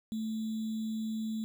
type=tone with sample-and-hold; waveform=sine; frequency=220 Hz; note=A3; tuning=in tune; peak=-32 dBFS; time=0.12-1.44 s; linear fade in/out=0 ms; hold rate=3675 Hz; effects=none